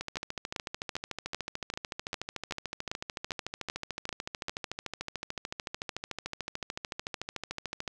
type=two click trains; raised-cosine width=0.2 ms; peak=-16 / -18 dBFS; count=12 / 108; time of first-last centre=0.17-4.484 / 0.01-7.878 s; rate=2.55 / 13.6 Hz; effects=none